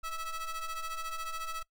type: ring-modulated tone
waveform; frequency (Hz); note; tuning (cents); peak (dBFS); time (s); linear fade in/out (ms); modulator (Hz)
45% pulse; 651; E5; -22; -32; 0.03-1.63; 10; 658
effects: noise-tail reverb RT60 0.1 s tail -20 dB re dry